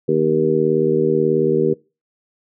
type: harmonic tone with a mistuned harmonic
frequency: 78.4 Hz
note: D#2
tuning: 14 cents sharp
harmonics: 2 / 3 / 4 / 5 / 6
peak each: -23 / -23 / -23 / -17 / -19 dBFS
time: 0.08-1.74 s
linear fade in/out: 10 ms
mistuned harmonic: 2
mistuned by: -20 cents
effects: noise-tail reverb RT60 0.3 s tail -24 dB re dry